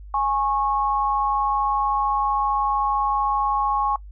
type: tone pair together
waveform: sine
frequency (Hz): 830.6 / 1095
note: G#5 / C#6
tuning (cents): 0 / -22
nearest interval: perfect fourth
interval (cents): 478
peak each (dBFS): -22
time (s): 0.14-3.96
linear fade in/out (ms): 2
effects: noise-tail reverb RT60 0.1 s tail -21 dB re dry + added 50 Hz sine -37 dBFS peak until 4.11 s